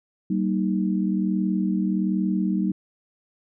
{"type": "chord", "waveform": "sine", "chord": "Eb major", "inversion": "first", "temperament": "equal with one note detuned", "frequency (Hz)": [191.85, 233.1, 311.1], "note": ["G3", "Bb3", "Eb4"], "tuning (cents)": [-37, 0, 0], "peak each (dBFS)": [-22, -28, -27], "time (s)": [0.3, 2.72], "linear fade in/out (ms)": 5, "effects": []}